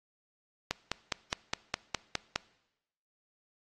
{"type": "click train", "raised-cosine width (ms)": 0.2, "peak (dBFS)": -12, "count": 9, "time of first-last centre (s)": [0.71, 2.359], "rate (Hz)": 4.85, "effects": ["noise-tail reverb RT60 0.9 s tail -21 dB re dry", "AAC 32 kbps"]}